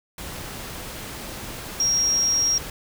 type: tone in noise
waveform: sine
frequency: 5610 Hz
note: F8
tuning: 7 cents sharp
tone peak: -18 dBFS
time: 1.8-2.58 s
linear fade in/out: 2 ms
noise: pink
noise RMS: -35 dBFS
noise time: 0.18-2.7 s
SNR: +14 dB
effects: none